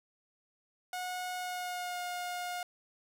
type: tone with pitch glide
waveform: sawtooth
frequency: 728 to 714.3 Hz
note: F#5 to F5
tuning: -28 to +39 cents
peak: -32 dBFS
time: 0.93-2.63 s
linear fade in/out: 2 ms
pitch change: -33 cents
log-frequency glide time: 1.36-1.99 s
effects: none